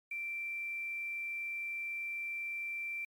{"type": "tone with quantisation", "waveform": "sine", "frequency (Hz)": 2349, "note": "D7", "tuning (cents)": 0, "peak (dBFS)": -36, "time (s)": [0.11, 3.05], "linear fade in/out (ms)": 5, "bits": 10, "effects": ["MP3 96 kbps"]}